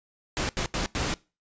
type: noise bursts at uneven times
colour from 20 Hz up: pink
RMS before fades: -28 dBFS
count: 4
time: 0.37-0.49 / 0.57-0.66 / 0.74-0.86 / 0.95-1.14 s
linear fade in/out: 0 ms
effects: noise-tail reverb RT60 0.3 s tail -22 dB re dry + resampled to 16000 Hz